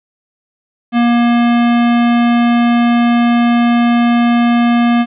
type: tone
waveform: square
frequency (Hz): 237.5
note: A#3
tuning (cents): +33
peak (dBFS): -9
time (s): 0.92-5.06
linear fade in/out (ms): 50
effects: resampled to 8000 Hz + 8-bit